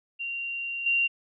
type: tone with level steps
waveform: sine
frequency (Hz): 2765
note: F7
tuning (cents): -18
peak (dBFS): -30 / -21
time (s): 0.19-1.08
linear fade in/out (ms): 20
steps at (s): 0.86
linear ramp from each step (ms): 5
effects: none